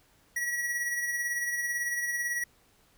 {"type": "tone with tremolo", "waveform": "square", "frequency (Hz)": 1924, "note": "B6", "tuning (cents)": -46, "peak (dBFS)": -28, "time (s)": [0.36, 2.44], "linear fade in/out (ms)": 5, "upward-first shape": "sine", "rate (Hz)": 18, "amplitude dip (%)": 40, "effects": ["pink hiss -64 dBFS RMS until 2.97 s"]}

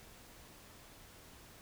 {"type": "silence", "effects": ["pink hiss -57 dBFS RMS until 1.61 s"]}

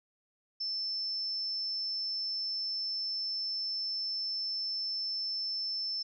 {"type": "tone", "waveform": "sine", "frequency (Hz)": 5300, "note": "E8", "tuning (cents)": 9, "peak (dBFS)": -32, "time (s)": [0.6, 6.03], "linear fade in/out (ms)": 10, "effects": []}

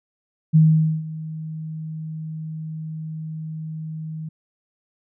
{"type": "tone with ADSR envelope", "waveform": "sine", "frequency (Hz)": 157.8, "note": "D#3", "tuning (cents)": 25, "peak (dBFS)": -9, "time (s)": [0.53, 4.29], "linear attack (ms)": 26, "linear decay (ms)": 470, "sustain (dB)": -19, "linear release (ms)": 7, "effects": []}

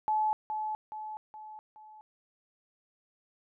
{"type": "tone with echo", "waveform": "sine", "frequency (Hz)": 860, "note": "A5", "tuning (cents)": -40, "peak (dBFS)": -25, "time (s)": [0.08, 0.33], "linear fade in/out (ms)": 0, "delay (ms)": 420, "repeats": 4, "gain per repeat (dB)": -6, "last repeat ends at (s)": 2.01, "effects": []}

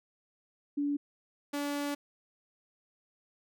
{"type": "tone pair in turn", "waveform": ["sine", "sawtooth"], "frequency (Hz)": [287.6, 287.6], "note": ["D4", "D4"], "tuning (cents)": [-36, -36], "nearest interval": "unison", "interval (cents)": 0, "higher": "neither", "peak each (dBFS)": -28, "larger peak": "neither", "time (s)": [[0.77, 0.97], [1.53, 1.95]], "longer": "second", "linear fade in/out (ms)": 10, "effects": []}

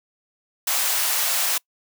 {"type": "high-pass noise", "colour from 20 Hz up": "white", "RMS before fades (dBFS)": -22, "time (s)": [0.67, 1.58], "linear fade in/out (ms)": 5, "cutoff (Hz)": 580, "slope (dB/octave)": 24, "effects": ["noise-tail reverb RT60 0.1 s tail -25 dB re dry"]}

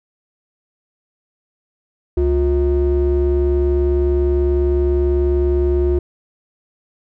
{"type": "ring-modulated tone", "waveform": "triangle", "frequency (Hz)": 143.6, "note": "D3", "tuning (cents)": -39, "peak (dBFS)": -8, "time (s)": [2.17, 5.99], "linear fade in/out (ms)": 5, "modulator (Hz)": 213, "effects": []}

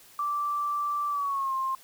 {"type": "tone with pitch glide", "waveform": "sine", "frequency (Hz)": [1169, 1059.7], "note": ["D6", "C6"], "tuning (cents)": [-8, 22], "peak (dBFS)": -26, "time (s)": [0.19, 1.75], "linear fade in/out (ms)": 2, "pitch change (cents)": -170, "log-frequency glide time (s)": [1.09, 1.54], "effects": ["white hiss -54 dBFS RMS until 1.83 s"]}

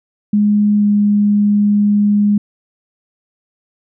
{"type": "tone with pitch glide", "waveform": "sine", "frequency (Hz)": [207.7, 206.1], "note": ["G#3", "G#3"], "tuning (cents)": [0, -13], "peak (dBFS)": -9, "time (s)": [0.33, 2.38], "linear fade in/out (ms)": 5, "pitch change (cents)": -13, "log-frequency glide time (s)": [0.78, 0.84], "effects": []}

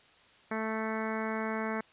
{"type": "harmonic tone", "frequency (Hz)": 220, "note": "A3", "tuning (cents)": 0, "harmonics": [1, 2, 3, 4, 5, 6, 7, 8, 9, 10], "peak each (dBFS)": [-35, -38, -40, -41, -42, -43, -43, -44, -45, -45], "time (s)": [0.51, 1.81], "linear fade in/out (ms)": 5, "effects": ["white hiss -60 dBFS RMS until 1.92 s", "resampled to 8000 Hz"]}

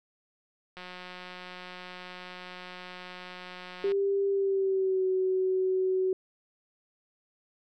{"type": "click train", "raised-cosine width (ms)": 0.3, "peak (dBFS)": -27, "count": 571, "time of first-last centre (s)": [0.77, 3.919], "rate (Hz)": 181}
{"type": "tone with pitch glide", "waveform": "sine", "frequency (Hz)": [396.1, 374.7], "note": ["G4", "F#4"], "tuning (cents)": [18, 22], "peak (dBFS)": -24, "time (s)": [3.84, 6.13], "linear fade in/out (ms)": 2, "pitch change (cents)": -96, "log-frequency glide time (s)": [4.29, 5.05]}
{"effects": []}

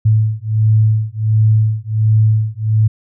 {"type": "beating tone pair", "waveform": "sine", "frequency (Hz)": [108.3, 109.7], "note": ["A2", "A2"], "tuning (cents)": [-27, -5], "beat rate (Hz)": 1.4, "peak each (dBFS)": -13, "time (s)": [0.05, 2.88], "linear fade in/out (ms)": 10, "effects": []}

